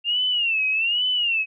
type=tone with vibrato; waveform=sine; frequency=2765 Hz; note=F7; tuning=18 cents flat; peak=-19 dBFS; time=0.04-1.46 s; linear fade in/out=50 ms; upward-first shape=sine; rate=1.2 Hz; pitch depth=150 cents each way; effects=none